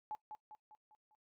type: tone with echo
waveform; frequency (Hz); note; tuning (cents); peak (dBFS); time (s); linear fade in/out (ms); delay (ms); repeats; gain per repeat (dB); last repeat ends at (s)
sine; 854; G#5; +48; -39; 0.11-0.15; 0; 200; 5; -6; 1.15
effects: noise-tail reverb RT60 0.1 s tail -20 dB re dry